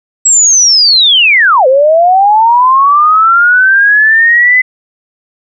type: linear two-way sweep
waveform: sine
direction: down then up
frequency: 7770 to 506 to 2033 Hz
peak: -3 dBFS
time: 0.25-4.62 s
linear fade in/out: 10 ms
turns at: 1.67 s
effects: none